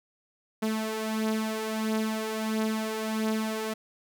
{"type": "beating tone pair", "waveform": "sawtooth", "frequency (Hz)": [217.8, 219.3], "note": ["A3", "A3"], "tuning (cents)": [-17, -6], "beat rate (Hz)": 1.5, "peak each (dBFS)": [-29, -25], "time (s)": [0.62, 3.74], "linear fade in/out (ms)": 10, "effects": []}